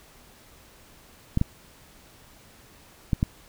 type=clicks; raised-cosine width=5 ms; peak=-9 dBFS; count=4; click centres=1.374 / 1.414 / 3.132 / 3.229 s; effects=pink hiss -53 dBFS RMS until 3.48 s